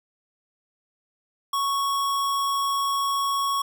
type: tone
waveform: square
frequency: 1108.7 Hz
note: C#6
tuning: in tune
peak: -23 dBFS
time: 1.53-3.62 s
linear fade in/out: 5 ms
effects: none